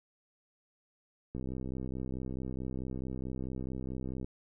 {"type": "click train", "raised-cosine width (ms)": 3, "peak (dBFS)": -26, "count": 188, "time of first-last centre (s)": [1.35, 4.245], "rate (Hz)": 64.6, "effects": []}